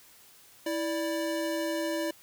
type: tone pair together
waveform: square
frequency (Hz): 327.5 / 587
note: E4 / D5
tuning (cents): -11 / -1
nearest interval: minor seventh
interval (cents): 1010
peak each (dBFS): -32 / -33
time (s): 0.66-2.11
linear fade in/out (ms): 5
effects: white hiss -56 dBFS RMS until 2.22 s